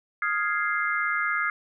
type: chord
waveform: sine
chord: F minor seventh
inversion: third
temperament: equal with one note detuned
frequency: 1244.5 / 1401 / 1661.2 / 2093 Hz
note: Eb6 / F6 / Ab6 / C7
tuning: 0 / +5 / 0 / 0 cents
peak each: -29 dBFS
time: 0.22-1.5 s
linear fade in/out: 2 ms
effects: none